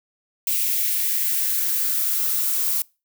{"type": "noise with high-pass filter sweep", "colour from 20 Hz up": "violet", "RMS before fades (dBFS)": -22, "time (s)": [0.47, 2.82], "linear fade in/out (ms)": 2, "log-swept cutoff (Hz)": [2400, 1000], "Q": 2.5, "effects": ["noise-tail reverb RT60 0.3 s tail -25 dB re dry"]}